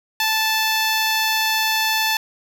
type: tone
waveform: 10% pulse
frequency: 877 Hz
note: A5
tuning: 6 cents flat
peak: -9 dBFS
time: 0.2-2.17 s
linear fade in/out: 2 ms
effects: none